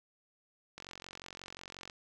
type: click train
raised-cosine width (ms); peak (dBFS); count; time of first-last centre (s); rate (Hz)
0.2; -28; 52; 0.78-1.898; 45.6
effects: none